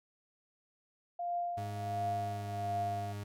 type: tone with tremolo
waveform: sine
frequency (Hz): 698.5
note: F5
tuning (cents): 0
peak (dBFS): -31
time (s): 1.19-3.13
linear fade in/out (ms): 5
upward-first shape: triangle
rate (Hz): 1.4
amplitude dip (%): 80
type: tone with pitch glide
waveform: 40% pulse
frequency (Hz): 103.83 to 102.34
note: G#2 to G#2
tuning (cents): 0 to -25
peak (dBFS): -38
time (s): 1.57-3.24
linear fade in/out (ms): 10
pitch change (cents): -25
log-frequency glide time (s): 2.05-2.68
effects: none